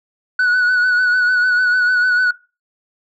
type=tone with vibrato; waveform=sine; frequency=1480 Hz; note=F#6; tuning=in tune; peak=-9 dBFS; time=0.39-2.31 s; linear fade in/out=5 ms; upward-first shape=sine; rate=6.7 Hz; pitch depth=35 cents each way; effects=noise-tail reverb RT60 0.3 s tail -22 dB re dry + tanh soft clip ceiling -11 dBFS